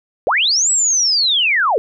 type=linear two-way sweep; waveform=sine; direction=up then down; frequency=390 to 7902 to 390 Hz; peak=-12 dBFS; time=0.27-1.78 s; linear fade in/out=0 ms; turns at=0.71 s; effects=none